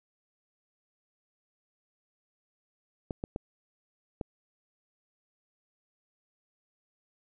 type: clicks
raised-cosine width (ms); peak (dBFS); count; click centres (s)
2; -20; 4; 3.108 / 3.239 / 3.361 / 4.212
effects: none